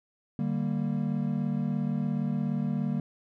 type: chord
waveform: triangle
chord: G minor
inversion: second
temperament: equal with one note detuned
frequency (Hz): 149.49 / 196 / 233.1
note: D3 / G3 / Bb3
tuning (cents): +31 / 0 / 0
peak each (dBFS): -29 / -29 / -29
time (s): 0.39-3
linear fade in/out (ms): 2
effects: none